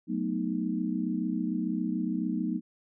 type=chord; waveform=sine; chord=B dominant seventh; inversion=second; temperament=equal; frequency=185 / 220 / 246.9 / 311.1 Hz; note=F#3 / A3 / B3 / D#4; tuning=0 / 0 / 0 / 0 cents; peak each=-33 dBFS; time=0.07-2.61 s; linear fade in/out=50 ms; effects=none